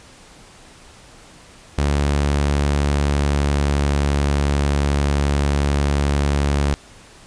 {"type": "tone with pitch glide", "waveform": "sawtooth", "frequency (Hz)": [71.8, 71.3], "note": ["D2", "C#2"], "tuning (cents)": [-39, 49], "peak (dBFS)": -12, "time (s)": [1.78, 6.74], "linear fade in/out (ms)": 0, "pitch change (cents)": -12, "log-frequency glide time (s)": [3.02, 3.98], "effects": ["pink hiss -45 dBFS RMS until 7.26 s", "resampled to 22050 Hz"]}